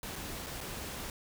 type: noise with dropouts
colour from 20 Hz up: pink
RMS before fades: -41 dBFS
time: 0.03-1.1 s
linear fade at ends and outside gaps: 1 ms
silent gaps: 0.157-0.16 / 0.463-0.467 / 0.606-0.611 s
effects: none